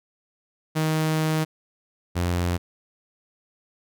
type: tone pair in turn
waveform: sawtooth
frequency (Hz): 157.1 / 87.81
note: D#3 / F2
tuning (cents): +17 / +10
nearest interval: minor seventh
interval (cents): 1007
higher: first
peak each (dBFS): -17 / -18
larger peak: first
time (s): 0.75-1.45 / 2.15-2.58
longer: first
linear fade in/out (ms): 20
effects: none